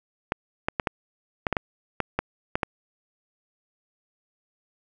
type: clicks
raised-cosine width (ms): 0.5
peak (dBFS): -8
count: 11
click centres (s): 0.321 / 0.685 / 0.798 / 0.872 / 1.468 / 1.527 / 1.568 / 2.003 / 2.19 / 2.555 / 2.632
effects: none